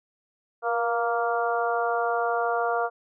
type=harmonic tone with a mistuned harmonic; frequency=233.1 Hz; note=A#3; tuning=in tune; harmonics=2 / 3 / 4 / 5 / 6; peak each=-28 / -26 / -33 / -31 / -31 dBFS; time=0.62-2.9 s; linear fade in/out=50 ms; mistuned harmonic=2; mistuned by=+26 cents; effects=none